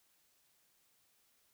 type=silence; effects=white hiss -73 dBFS RMS until 1.53 s